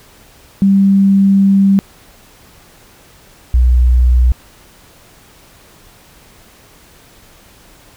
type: tone pair in turn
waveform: sine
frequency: 196 / 61.56 Hz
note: G3 / B1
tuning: 0 / -5 cents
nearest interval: octave + minor sixth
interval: 2005 cents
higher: first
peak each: -6 dBFS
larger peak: neither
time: 0.62-1.79 / 3.54-4.32 s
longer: first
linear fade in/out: 0 ms
effects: pink hiss -44 dBFS RMS until 7.96 s